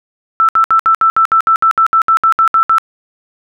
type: tone bursts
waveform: sine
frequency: 1327 Hz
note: E6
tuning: 11 cents sharp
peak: -6 dBFS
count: 16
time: 0.4-2.783 s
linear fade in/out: 0 ms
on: 88 ms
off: 65 ms
effects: none